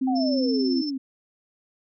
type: tone with vibrato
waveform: sine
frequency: 261.6 Hz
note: C4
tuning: in tune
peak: -21 dBFS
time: 0.01-0.82 s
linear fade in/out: 10 ms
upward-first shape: square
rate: 18 Hz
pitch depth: 19 cents each way
type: exponential sweep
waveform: sine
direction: down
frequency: 784 to 257.8 Hz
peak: -26 dBFS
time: 0.07-0.98 s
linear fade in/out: 10 ms
type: tone with tremolo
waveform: sine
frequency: 5310 Hz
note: E8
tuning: 12 cents sharp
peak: -29 dBFS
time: 0.15-0.91 s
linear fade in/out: 20 ms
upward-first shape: sine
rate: 18 Hz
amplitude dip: 60%
effects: none